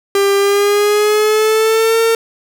45% pulse tone with pitch glide, 397.6 to 454.1 Hz, G4 to A#4, +25 to -45 cents, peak -10 dBFS, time 0.15-2.15 s, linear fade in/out 2 ms, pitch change +230 cents, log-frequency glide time 0.37-1.99 s, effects none

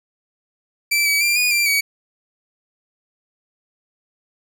sawtooth tone with pitch steps, 2330 / 2283 / 2376 / 2460 / 2363 / 2264 Hz, D7 / D7 / D7 / D#7 / D7 / C#7, -14 / -50 / +20 / -20 / +10 / +36 cents, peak -12 dBFS, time 0.91-1.81 s, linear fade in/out 10 ms, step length 150 ms, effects none

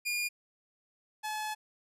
sawtooth tone pair in turn, 2424 / 857 Hz, D#7 / A5, -46 / -46 cents, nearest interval octave + tritone, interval 1800 cents, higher first, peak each -27 / -30 dBFS, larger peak first, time 0.05-0.29 / 1.23-1.55 s, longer second, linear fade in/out 20 ms, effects resampled to 32000 Hz

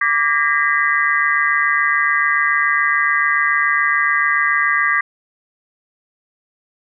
sine tone cluster, 1167 / 1618 / 1854 / 2001 Hz, D6 / G#6 / A#6 / B6, -11 / -46 / -10 / +22 cents, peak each -19 dBFS, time 0.01-5.01 s, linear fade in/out 5 ms, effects none

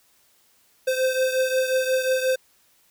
square beating tone pair, 517 / 522.6 Hz, C5 / C5, -21 / -2 cents, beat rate 5.6 Hz, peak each -22 / -27 dBFS, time 0.87-2.36 s, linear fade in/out 10 ms, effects white hiss -61 dBFS RMS until 2.9 s

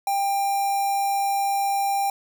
square tone with notch filter, 794 Hz, G5, 22 cents sharp, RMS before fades -23 dBFS, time 0.07-2.1 s, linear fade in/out 2 ms, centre 3200 Hz, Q 0.75, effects none

